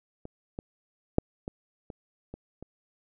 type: clicks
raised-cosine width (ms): 2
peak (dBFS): -27 / -22 / -7 / -21 / -26 / -26 / -28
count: 7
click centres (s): 0.254 / 0.589 / 1.184 / 1.479 / 1.902 / 2.34 / 2.626
effects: none